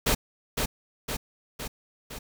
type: noise with echo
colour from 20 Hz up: pink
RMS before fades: -23 dBFS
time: 0.06-0.15 s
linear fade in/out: 10 ms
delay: 510 ms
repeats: 4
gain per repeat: -4 dB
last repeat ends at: 2.19 s
effects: none